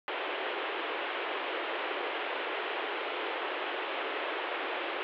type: band-pass noise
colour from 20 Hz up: pink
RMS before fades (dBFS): -35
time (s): 0.08-5.03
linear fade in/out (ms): 0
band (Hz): 340 to 3300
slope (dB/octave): 48
effects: none